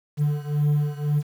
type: beating tone pair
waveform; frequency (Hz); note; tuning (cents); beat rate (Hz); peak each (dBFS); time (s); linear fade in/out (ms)
triangle; 146.83 / 148.73; D3 / D3; 0 / +22; 1.9; -20 / -22; 0.17-1.23; 50
effects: 8-bit